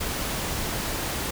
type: noise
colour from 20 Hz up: pink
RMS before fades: -29 dBFS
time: 0-1.31 s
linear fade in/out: 10 ms
effects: none